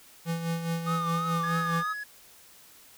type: tone with tremolo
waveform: square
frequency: 166.6 Hz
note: E3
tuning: 19 cents sharp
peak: -27 dBFS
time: 0.25-1.84 s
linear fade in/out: 50 ms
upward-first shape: sine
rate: 4.8 Hz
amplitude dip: 55%
type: tone with vibrato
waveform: triangle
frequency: 1221 Hz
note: D#6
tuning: 33 cents flat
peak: -27 dBFS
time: 0.86-1.94 s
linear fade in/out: 20 ms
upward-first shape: triangle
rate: 3.1 Hz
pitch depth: 79 cents each way
type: tone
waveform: triangle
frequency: 1683 Hz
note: G#6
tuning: 23 cents sharp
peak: -32 dBFS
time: 1.43-2.04 s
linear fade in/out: 10 ms
effects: white hiss -54 dBFS RMS until 2.97 s